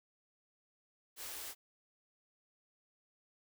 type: band-stop noise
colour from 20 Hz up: white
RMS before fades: -45 dBFS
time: 1.16-1.55 s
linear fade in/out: 50 ms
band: 100 to 280 Hz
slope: 48 dB/octave
effects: none